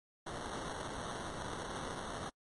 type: noise with sample-and-hold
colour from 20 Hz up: white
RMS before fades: -42 dBFS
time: 0.26-2.3 s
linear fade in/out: 10 ms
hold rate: 2450 Hz
effects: noise-tail reverb RT60 0.1 s tail -26 dB re dry + MP3 48 kbps